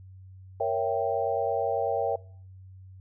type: chord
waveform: sine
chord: A# diminished seventh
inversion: none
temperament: equal with one note detuned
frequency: 466.2 / 554.4 / 664.6 / 784 Hz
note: A#4 / C#5 / E5 / G5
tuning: 0 / 0 / +14 / 0 cents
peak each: -30 dBFS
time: 0.6-2.16 s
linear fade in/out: 5 ms
effects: noise-tail reverb RT60 0.6 s tail -24 dB re dry + added 94 Hz sine -45 dBFS peak until 3 s